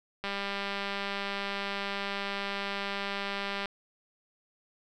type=click train; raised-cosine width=0.3 ms; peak=-18 dBFS; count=681; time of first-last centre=0.24-3.657 s; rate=199 Hz; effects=none